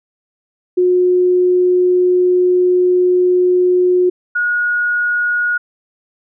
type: tone pair in turn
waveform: sine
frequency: 361.7 / 1446.8 Hz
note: F#4 / F#6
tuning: -39 / -39 cents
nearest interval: 2 octaves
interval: 2400 cents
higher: second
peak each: -9 / -13 dBFS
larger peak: first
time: 0.77-4.1 / 4.35-5.58 s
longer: first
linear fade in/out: 10 ms
effects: none